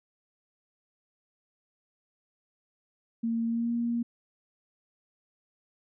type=tone with pitch glide; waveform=sine; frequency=229.5 to 235.5 Hz; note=A#3 to A#3; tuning=-27 to +18 cents; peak=-26 dBFS; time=3.23-4.03 s; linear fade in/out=10 ms; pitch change=+45 cents; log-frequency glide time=3.46-3.72 s; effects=none